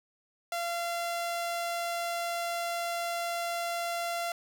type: tone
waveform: sawtooth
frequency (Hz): 686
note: F5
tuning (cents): -31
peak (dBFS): -27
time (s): 0.52-4.32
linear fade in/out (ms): 2
effects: none